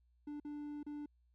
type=tone with dropouts; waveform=triangle; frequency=294.2 Hz; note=D4; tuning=3 cents sharp; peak=-40 dBFS; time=0.27-1.06 s; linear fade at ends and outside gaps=5 ms; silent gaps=0.4-0.448 / 0.831-0.864 s; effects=added 60 Hz sine -69 dBFS peak until 1.34 s